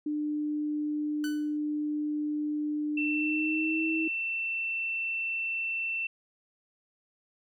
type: tone with pitch glide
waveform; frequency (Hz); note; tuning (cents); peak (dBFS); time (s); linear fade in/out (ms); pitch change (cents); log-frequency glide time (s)
sine; 299.3 to 320.8; D4 to E4; +33 to -47; -28; 0.06-4.08; 5; +120; 3.05-3.84
type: tone with exponential decay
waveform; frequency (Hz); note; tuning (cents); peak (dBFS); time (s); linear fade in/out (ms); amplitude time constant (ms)
sawtooth; 1500; F#6; +23; -31; 1.24-1.57; 1; 70
type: tone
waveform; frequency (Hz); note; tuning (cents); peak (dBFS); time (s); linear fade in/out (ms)
sine; 2684; E7; +31; -29; 2.97-6.07; 5
effects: none